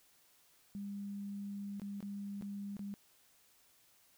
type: tone with dropouts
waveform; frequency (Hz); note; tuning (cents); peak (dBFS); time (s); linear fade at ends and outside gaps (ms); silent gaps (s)
sine; 201; G3; +44; -40; 0.75-2.94; 0; 1.798-1.818 / 2.005-2.027 / 2.412-2.423 / 2.768-2.793
effects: white hiss -68 dBFS RMS until 4.17 s